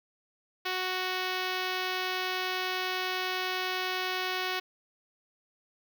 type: tone with notch filter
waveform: 5% pulse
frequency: 370 Hz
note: F#4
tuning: in tune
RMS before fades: -32 dBFS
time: 0.65-4.6 s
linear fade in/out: 10 ms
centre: 9600 Hz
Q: 0.58
effects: none